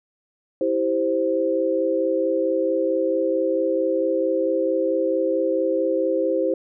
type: chord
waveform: sine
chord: C major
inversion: first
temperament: equal with one note detuned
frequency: 327.5 / 392 / 523.3 Hz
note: E4 / G4 / C5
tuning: -11 / 0 / 0 cents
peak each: -24 / -25 / -21 dBFS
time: 0.61-6.54 s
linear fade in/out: 2 ms
effects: none